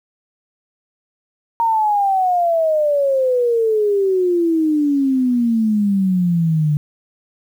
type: exponential sweep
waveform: sine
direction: down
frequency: 932.3 to 146.83 Hz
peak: -13 dBFS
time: 1.6-6.77 s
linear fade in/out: 0 ms
effects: 8-bit